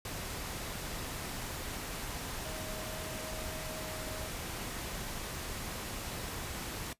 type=tone in noise; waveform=sine; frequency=629 Hz; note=D#5; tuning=19 cents sharp; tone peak=-46 dBFS; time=2.45-4.28 s; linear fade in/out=2 ms; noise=pink; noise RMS=-40 dBFS; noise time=0.05-6.93 s; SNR=-9 dB; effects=noise-tail reverb RT60 0.1 s tail -17 dB re dry + resampled to 32000 Hz